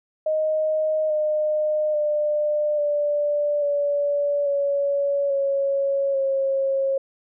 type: tone with pitch steps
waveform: sine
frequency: 622.3 / 610.2 / 598.3 / 586.7 / 575.3 / 564.1 / 553.1 / 542.4 Hz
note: D#5 / D#5 / D5 / D5 / D5 / C#5 / C#5 / C#5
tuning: 0 / -34 / +32 / -2 / -36 / +30 / -4 / -38 cents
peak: -19 dBFS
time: 0.26-6.98 s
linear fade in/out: 5 ms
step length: 840 ms
effects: none